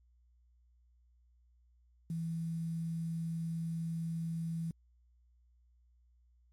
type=tone with quantisation; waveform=sine; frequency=164.81 Hz; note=E3; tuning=in tune; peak=-34 dBFS; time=2.1-4.71 s; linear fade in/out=2 ms; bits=10; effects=added 60 Hz sine -64 dBFS peak until 6.52 s + MP3 64 kbps